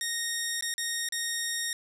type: tone with dropouts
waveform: 10% pulse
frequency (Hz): 1860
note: A#6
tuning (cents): -4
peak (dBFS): -20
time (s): 0.01-1.73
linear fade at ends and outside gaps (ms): 1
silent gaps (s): 0.609-0.624 / 0.74-0.78 / 1.088-1.123
effects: low-pass 12000 Hz 12 dB/octave + 10-bit